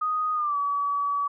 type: tone with pitch glide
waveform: sine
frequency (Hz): 1244.5 to 1141.2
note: D#6 to C#6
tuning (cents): 0 to +50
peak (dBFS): -23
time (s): 0.01-1.28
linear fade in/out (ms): 10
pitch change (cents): -150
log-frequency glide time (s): 0.34-0.57
effects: none